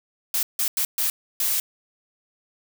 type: noise bursts at uneven times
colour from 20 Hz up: blue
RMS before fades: -23 dBFS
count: 5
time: 0.34-0.43 / 0.59-0.68 / 0.77-0.85 / 0.98-1.1 / 1.4-1.6 s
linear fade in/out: 2 ms
effects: none